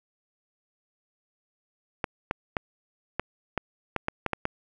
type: clicks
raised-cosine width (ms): 0.5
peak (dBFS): -11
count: 10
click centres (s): 2.042 / 2.311 / 2.568 / 3.196 / 3.577 / 3.963 / 4.084 / 4.263 / 4.333 / 4.454
effects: none